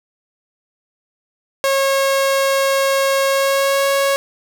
sawtooth tone with pitch glide, 545 to 552.3 Hz, C#5 to C#5, -29 to -6 cents, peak -10 dBFS, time 1.64-4.16 s, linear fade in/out 0 ms, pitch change +23 cents, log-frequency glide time 3.27-3.88 s, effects 8-bit

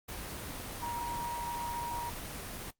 sine tone in noise, 948 Hz, A#5, 29 cents sharp, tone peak -34 dBFS, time 0.82-2.1 s, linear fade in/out 10 ms, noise pink, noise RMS -41 dBFS, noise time 0.08-2.71 s, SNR +4 dB, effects noise-tail reverb RT60 0.1 s tail -20 dB re dry + Opus 24 kbps

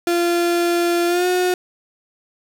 35% pulse tone with pitch glide, 345.2 to 362.6 Hz, F4 to F#4, -20 to -35 cents, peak -14 dBFS, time 0.07-1.54 s, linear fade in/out 2 ms, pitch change +85 cents, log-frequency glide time 1.07-1.27 s, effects 8-bit

